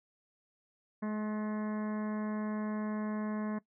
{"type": "harmonic tone with a mistuned harmonic", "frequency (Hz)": 212.8, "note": "G#3", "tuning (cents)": 42, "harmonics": [1, 2, 3, 4, 5, 6, 7, 8, 9, 10], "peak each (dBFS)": [-33, -45, -45, -52, -46, -58, -54, -51, -59, -60], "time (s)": [1.02, 3.59], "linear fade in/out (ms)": 10, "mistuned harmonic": 8, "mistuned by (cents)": 24, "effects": ["noise-tail reverb RT60 0.1 s tail -19 dB re dry"]}